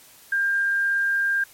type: tone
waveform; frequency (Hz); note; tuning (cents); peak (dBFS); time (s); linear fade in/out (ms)
sine; 1599; G6; +34; -19; 0.32-1.44; 5
effects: white hiss -50 dBFS RMS until 1.53 s + MP3 64 kbps